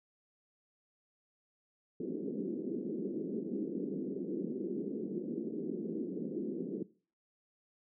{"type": "band-pass noise", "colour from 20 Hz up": "white", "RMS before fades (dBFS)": -38, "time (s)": [2, 6.83], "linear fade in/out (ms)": 5, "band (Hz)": [180, 410], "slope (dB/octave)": 48, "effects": ["noise-tail reverb RT60 0.4 s tail -19 dB re dry"]}